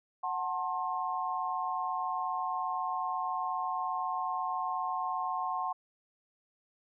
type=chord; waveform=sine; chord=F# diminished; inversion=none; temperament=just; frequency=740 / 888 / 1065.6 Hz; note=F#5 / A5 / C6; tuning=0 / +16 / +31 cents; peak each=-35 / -37 / -34 dBFS; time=0.23-5.73 s; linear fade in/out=10 ms; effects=none